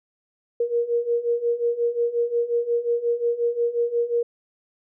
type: beating tone pair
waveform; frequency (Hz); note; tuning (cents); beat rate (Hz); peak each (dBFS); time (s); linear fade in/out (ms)
sine; 469.5 / 475.1; A#4 / A#4; +12 / +33; 5.6; -25 / -22; 0.6-4.23; 5
effects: none